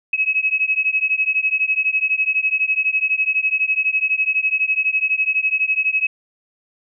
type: beating tone pair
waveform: sine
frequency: 2556 / 2568 Hz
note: D#7 / E7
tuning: +46 / -46 cents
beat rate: 12 Hz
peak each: -19 dBFS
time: 0.13-6.07 s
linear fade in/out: 5 ms
effects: none